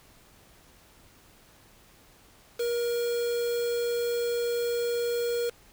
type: tone with quantisation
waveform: triangle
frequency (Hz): 474.3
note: A#4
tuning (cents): +30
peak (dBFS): -24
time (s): 2.59-5.5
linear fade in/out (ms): 10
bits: 6
effects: pink hiss -57 dBFS RMS until 5.72 s